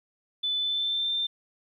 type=tone with pitch glide; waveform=sine; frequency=3500 to 3580 Hz; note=A7 to A7; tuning=-10 to +29 cents; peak=-25 dBFS; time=0.43-1.27 s; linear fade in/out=10 ms; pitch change=+39 cents; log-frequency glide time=0.57-1.12 s; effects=11-bit